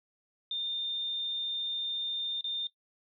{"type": "tone with dropouts", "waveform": "sine", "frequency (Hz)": 3617, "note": "A7", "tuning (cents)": 47, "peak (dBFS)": -31, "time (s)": [0.51, 2.67], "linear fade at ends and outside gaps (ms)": 2, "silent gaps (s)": [2.41, 2.442], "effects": ["noise-tail reverb RT60 0.1 s tail -17 dB re dry"]}